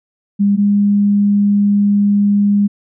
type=tone pair in turn; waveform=sine; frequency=201.6 / 203.4 Hz; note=G3 / G#3; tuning=+49 / -36 cents; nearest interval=unison; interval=15 cents; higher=second; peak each=-9 dBFS; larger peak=neither; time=0.39-0.57 / 0.57-2.68 s; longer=second; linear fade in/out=20 ms; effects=none